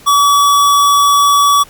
square tone, 1141 Hz, C#6, 50 cents sharp, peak -7 dBFS, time 0.06-1.64 s, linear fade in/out 20 ms, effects pink hiss -40 dBFS RMS until 1.69 s + MP3 96 kbps

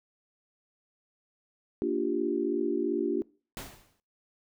sine chord, G minor seventh, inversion first, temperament equal, 233.1 / 293.7 / 349.2 / 392 Hz, Bb3 / D4 / F4 / G4, 0 / 0 / 0 / 0 cents, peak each -35 / -31 / -30 / -32 dBFS, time 1.82-3.22 s, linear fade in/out 0 ms
pink noise with exponential decay, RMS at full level -37 dBFS, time 3.57-4 s, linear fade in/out 1 ms, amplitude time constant 93 ms
effects noise-tail reverb RT60 0.4 s tail -23 dB re dry

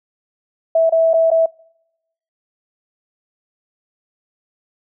sine tone with dropouts, 654 Hz, E5, 14 cents flat, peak -10 dBFS, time 0.75-1.46 s, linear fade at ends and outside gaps 5 ms, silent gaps 0.896-0.922 / 1.134-1.139 / 1.304-1.314 s, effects noise-tail reverb RT60 0.9 s tail -26 dB re dry

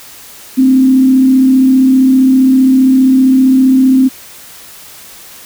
sine tone with frequency modulation, 261.6 Hz, C4, in tune, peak -4 dBFS, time 0.57-4.09 s, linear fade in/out 20 ms, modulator 35.2 Hz, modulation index 0.31, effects white hiss -34 dBFS RMS until 5.45 s

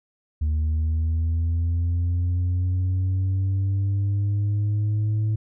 sine linear sweep, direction up, 76.3 to 108.4 Hz, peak -17 dBFS, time 0.41-5.36 s, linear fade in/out 10 ms, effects tanh soft clip ceiling -19 dBFS

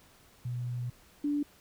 sine tone pair in turn, 122.4 / 291.1 Hz, B2 / D4, -15 / -15 cents, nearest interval octave + minor third, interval 1500 cents, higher second, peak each -32 / -27 dBFS, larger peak second, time 0.45-0.9 / 1.24-1.43 s, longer first, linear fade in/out 5 ms, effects pink hiss -60 dBFS RMS until 1.6 s

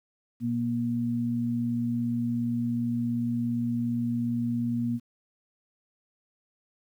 sine tone pair together, 120.3 / 237.6 Hz, B2 / A#3, -45 / +33 cents, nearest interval octave, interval 1178 cents, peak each -32 / -26 dBFS, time 0.4-5 s, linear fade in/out 50 ms, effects 10-bit

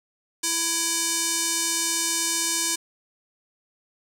square tone with band-pass filter, 332.3 Hz, E4, 14 cents sharp, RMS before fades -25 dBFS, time 0.43-2.76 s, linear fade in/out 10 ms, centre 7500 Hz, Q 1.6, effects none

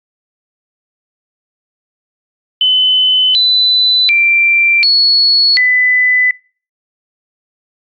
sine tone with pitch steps, 3028 / 3998 / 2357 / 4380 / 2000 Hz, F#7 / B7 / D7 / C#8 / B6, +39 / +20 / +6 / -22 / +21 cents, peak -7 dBFS, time 2.61-6.31 s, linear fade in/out 2 ms, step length 740 ms, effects noise-tail reverb RT60 0.4 s tail -25 dB re dry + Opus 48 kbps

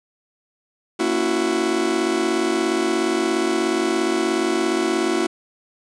40% pulse chord, F# dominant seventh, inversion first, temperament just, 231.2 / 277.5 / 333 / 370 Hz, A#3 / C#4 / E4 / F#4, -14 / +2 / +18 / 0 cents, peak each -27 / -27 / -21 / -22 dBFS, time 0.99-5.27 s, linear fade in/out 10 ms, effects resampled to 22050 Hz + 8-bit

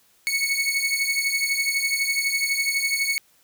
sawtooth beating tone pair, 2207 / 2219 Hz, C#7 / C#7, -8 / +1 cents, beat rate 12 Hz, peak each -21 dBFS, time 0.27-3.18 s, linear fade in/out 0 ms, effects white hiss -60 dBFS RMS until 3.43 s

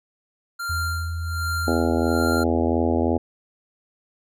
square tone with tremolo, 1390 Hz, F6, 9 cents flat, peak -25 dBFS, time 0.59-2.44 s, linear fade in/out 10 ms, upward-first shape sine, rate 1.3 Hz, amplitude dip 80%
sine tone, 83 Hz, E2, 12 cents sharp, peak -25 dBFS, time 0.69-3.18 s, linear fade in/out 10 ms
harmonic tone, 82.9 Hz, E2, 10 cents sharp, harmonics 3 / 4 / 5 / 6 / 7 / 8 / 9 / 10, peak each -23 / -25 / -27 / -29 / -30 / -31 / -32 / -33 dBFS, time 1.67-3.18 s, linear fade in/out 10 ms
effects none

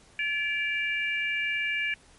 sine tone cluster, 1718 / 2337 / 2814 Hz, A6 / D7 / F7, -42 / -9 / +12 cents, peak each -31 / -28 / -35 dBFS, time 0.19-1.94 s, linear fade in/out 2 ms, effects pink hiss -57 dBFS RMS until 2.18 s + MP3 48 kbps

